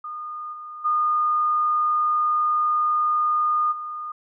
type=tone with level steps; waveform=sine; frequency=1222 Hz; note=D#6; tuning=32 cents flat; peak=-30 / -34 / -18 / -29 dBFS; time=0.04-4.12 s; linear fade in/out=5 ms; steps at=0.52 / 0.84 / 3.71 s; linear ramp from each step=20 ms; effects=none